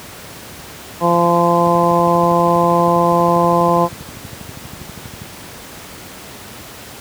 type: harmonic tone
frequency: 171.9 Hz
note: F3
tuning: 27 cents flat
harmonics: 1 / 2 / 3 / 4 / 5 / 6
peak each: -18 / -19 / -17 / -18 / -19 / -16 dBFS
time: 1-3.89 s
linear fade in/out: 50 ms
type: click train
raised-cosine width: 5 ms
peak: -19 dBFS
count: 45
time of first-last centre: 1.67-5.218 s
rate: 12.4 Hz
effects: pink hiss -34 dBFS RMS until 7 s + high-pass 80 Hz 12 dB/octave